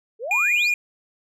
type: exponential sweep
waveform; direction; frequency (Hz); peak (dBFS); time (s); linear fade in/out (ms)
sine; up; 415.3 to 5588; -26; 0.19-0.71; 50
type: tone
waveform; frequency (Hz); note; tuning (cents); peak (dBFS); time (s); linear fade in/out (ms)
triangle; 2430; D#7; -42; -16; 0.31-0.74; 2
effects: none